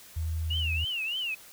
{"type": "tone", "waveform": "sine", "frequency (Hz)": 80.6, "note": "E2", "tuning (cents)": -38, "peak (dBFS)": -28, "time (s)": [0.16, 0.85], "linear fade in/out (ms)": 10}
{"type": "tone with vibrato", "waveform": "sine", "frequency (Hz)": 2809, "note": "F7", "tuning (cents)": 9, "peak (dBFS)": -29, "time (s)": [0.5, 1.35], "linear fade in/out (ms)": 10, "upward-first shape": "triangle", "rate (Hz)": 3.3, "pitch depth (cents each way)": 200}
{"effects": ["white hiss -51 dBFS RMS until 1.52 s"]}